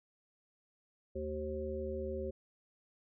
harmonic tone with a mistuned harmonic, 76.3 Hz, D#2, 33 cents flat, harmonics 1 / 3 / 5 / 7, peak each -42 / -45 / -40 / -41 dBFS, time 1.15-2.31 s, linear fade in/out 10 ms, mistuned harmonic 3, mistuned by -42 cents, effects none

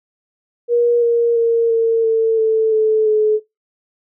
sine tone with pitch steps, 476.3 / 469.2 / 462.2 / 455.3 / 448.5 / 441.8 / 435.3 / 428.8 Hz, A#4 / A#4 / A#4 / A#4 / A4 / A4 / A4 / A4, +37 / +11 / -15 / -41 / +33 / +7 / -19 / -45 cents, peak -11 dBFS, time 0.68-3.4 s, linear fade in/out 50 ms, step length 340 ms, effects noise-tail reverb RT60 0.2 s tail -21 dB re dry

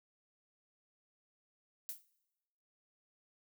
violet noise with exponential decay, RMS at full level -38 dBFS, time 1.89-2.05 s, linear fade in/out 1 ms, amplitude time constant 33 ms, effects noise-tail reverb RT60 1.0 s tail -21 dB re dry

